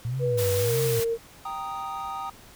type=tone with vibrato; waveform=sine; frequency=113.2 Hz; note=A2; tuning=50 cents sharp; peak=-26 dBFS; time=0.05-1 s; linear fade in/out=0 ms; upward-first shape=sine; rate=1.6 Hz; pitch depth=290 cents each way
type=tone with pitch glide; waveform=sine; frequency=487.5 to 460.1 Hz; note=B4 to A#4; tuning=-23 to -23 cents; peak=-23 dBFS; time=0.19-1.18 s; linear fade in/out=50 ms; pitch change=-100 cents; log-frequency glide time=0.62-0.74 s
type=noise; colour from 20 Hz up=white; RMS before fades=-32 dBFS; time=0.37-1.05 s; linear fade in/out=20 ms
type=chord; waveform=triangle; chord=Eb major; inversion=first; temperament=equal; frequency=784 / 932.3 / 1244.5 Hz; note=G5 / Bb5 / Eb6; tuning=0 / 0 / 0 cents; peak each=-33 / -35 / -32 dBFS; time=1.45-2.3 s; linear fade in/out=5 ms
effects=pink hiss -50 dBFS RMS until 2.55 s